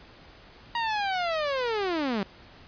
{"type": "linear sweep", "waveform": "sawtooth", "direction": "down", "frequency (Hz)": [950, 186.4], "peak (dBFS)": -22, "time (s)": [0.75, 2.23], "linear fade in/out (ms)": 2, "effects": ["pink hiss -51 dBFS RMS until 2.67 s", "resampled to 11025 Hz"]}